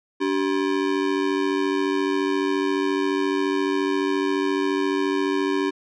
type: ring-modulated tone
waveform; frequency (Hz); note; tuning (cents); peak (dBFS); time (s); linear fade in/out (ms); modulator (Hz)
square; 336.7; E4; +37; -18; 0.2-5.71; 20; 47.2
effects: low-pass 4000 Hz 12 dB/octave